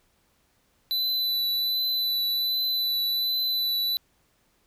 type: tone with vibrato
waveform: square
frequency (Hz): 3989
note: B7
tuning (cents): +17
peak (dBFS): -24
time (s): 0.91-3.97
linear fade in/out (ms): 0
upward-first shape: triangle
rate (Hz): 1.3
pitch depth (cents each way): 18
effects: pink hiss -67 dBFS RMS until 4.66 s